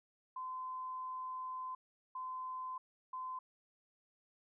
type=tone bursts at uneven times; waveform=sine; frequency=1027 Hz; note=C6; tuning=33 cents flat; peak=-40 dBFS; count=3; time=0.36-1.75 / 2.15-2.78 / 3.13-3.39 s; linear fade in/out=5 ms; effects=none